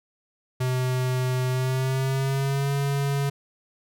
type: tone with pitch glide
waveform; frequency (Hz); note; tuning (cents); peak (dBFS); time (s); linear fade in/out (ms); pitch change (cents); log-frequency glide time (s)
square; 127.7 to 140.06; C3 to C#3; -42 to +18; -23; 0.6-3.3; 10; +160; 1.49-2.72
effects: none